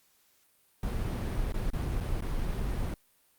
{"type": "noise with dropouts", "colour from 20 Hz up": "brown", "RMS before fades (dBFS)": -31, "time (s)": [0.83, 2.94], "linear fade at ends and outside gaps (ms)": 2, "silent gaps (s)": [[1.523, 1.541], [1.703, 1.733], [2.003, 2.007], [2.207, 2.222]], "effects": ["white hiss -67 dBFS RMS until 3.38 s", "Opus 48 kbps"]}